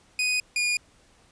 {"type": "tone pair in turn", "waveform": "sawtooth", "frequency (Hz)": [2489, 2438], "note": ["D#7", "D#7"], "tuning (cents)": [0, -36], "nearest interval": "unison", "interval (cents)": 36, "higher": "first", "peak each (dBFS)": -19, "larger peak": "neither", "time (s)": [[0.19, 0.4], [0.56, 0.77]], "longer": "neither", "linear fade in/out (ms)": 2, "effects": ["pink hiss -59 dBFS RMS until 1.31 s", "resampled to 22050 Hz"]}